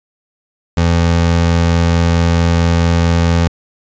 25% pulse tone, 84.5 Hz, E2, 43 cents sharp, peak -6 dBFS, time 0.77-3.48 s, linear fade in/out 5 ms, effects resampled to 16000 Hz

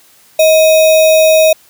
sine tone with sample-and-hold, 632 Hz, D#5, 27 cents sharp, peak -4 dBFS, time 0.39-1.53 s, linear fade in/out 5 ms, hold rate 3150 Hz, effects white hiss -46 dBFS RMS until 1.69 s + high-pass 60 Hz 12 dB/octave

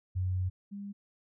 sine tone pair in turn, 92.2 / 201.1 Hz, F#2 / G3, -6 / +44 cents, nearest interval octave + major second, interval 1350 cents, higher second, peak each -28 / -38 dBFS, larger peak first, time 0.15-0.5 / 0.71-0.93 s, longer first, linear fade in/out 20 ms, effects none

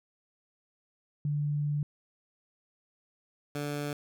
sine / 15% pulse tone pair in turn, 146.83 / 145.82 Hz, D3 / D3, 0 / -12 cents, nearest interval unison, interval 12 cents, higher first, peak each -27 / -26 dBFS, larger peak second, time 1.25-1.83 / 3.55-3.93 s, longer first, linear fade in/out 2 ms, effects none

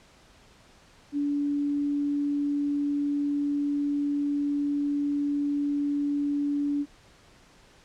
sine tone, 287.8 Hz, D4, 35 cents flat, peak -24 dBFS, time 1.12-6.86 s, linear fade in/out 50 ms, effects pink hiss -56 dBFS RMS until 7.84 s + low-pass 7000 Hz 12 dB/octave

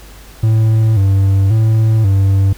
triangle tone with vibrato, 103.83 Hz, G#2, in tune, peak -6 dBFS, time 0.43-2.53 s, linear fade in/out 5 ms, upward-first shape square, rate 0.93 Hz, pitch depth 110 cents each way, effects added 50 Hz sine -37 dBFS peak until 2.57 s + pink hiss -40 dBFS RMS until 2.57 s

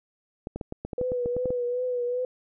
clicks, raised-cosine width 2 ms, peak -19 dBFS, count 12, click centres 0.471 / 0.56 / 0.612 / 0.724 / 0.85 / 0.932 / 1.013 / 1.119 / 1.259 / 1.366 / 1.457 / 1.505 s
sine tone with vibrato, 493.9 Hz, B4, in tune, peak -25 dBFS, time 0.98-2.25 s, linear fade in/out 2 ms, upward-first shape triangle, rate 2.6 Hz, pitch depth 46 cents each way
effects none

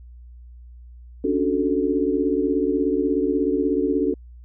sine chord, D major seventh, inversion third, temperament equal, 277.2 / 293.7 / 370 / 440 Hz, C#4 / D4 / F#4 / A4, 0 / 0 / 0 / 0 cents, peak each -24 dBFS, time 1.24-4.14 s, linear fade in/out 5 ms, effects added 60 Hz sine -40 dBFS peak until 4.44 s

